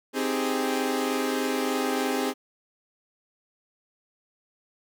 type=chord; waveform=sawtooth; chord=Ab major seventh; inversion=first; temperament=equal; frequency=261.6 / 311.1 / 392 / 415.3 Hz; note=C4 / Eb4 / G4 / Ab4; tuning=0 / 0 / 0 / 0 cents; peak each=-24 / -29 / -29 / -26 dBFS; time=0.13-2.34 s; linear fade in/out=50 ms; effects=none